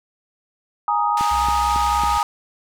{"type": "chord", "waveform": "sine", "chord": "Ab suspended second", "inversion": "none", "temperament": "just", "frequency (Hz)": [830.6, 934.4, 1245.9], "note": ["Ab5", "Bb5", "Eb6"], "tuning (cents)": [0, 4, 2], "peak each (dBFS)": -21, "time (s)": [0.88, 2.23], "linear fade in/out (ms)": 2}
{"type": "band-pass noise", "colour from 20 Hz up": "pink", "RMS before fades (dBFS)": -32, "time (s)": [1.17, 2.23], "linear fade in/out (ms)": 2, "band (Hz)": [1700, 7800], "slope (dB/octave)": 12}
{"type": "click train", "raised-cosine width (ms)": 3, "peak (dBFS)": -18, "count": 4, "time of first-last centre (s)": [1.21, 2.036], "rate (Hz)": 3.63}
{"type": "tone with vibrato", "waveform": "triangle", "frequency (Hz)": 64.5, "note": "C2", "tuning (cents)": -24, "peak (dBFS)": -25, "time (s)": [1.31, 2.18], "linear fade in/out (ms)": 5, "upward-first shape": "sine", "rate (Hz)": 9.4, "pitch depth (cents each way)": 49}
{"effects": []}